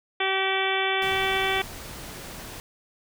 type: harmonic tone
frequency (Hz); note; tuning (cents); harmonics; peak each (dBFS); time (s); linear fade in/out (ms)
384.2; G4; -35; 1 / 2 / 3 / 4 / 5 / 6 / 7 / 8 / 9; -29 / -29 / -33 / -32 / -31 / -29 / -35 / -34 / -32; 0.2-1.62; 5
type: noise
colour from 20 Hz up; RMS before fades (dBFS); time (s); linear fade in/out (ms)
pink; -39; 1.02-2.6; 0
effects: none